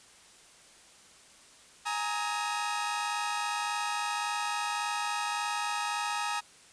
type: chord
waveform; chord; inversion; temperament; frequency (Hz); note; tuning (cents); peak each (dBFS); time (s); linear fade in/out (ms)
sawtooth; Ab suspended second; none; equal with one note detuned; 830.6 / 932.3 / 1267.7; Ab5 / Bb5 / Eb6; 0 / 0 / +32; -31; 1.85-6.41; 20
effects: white hiss -56 dBFS RMS until 6.72 s + resampled to 22050 Hz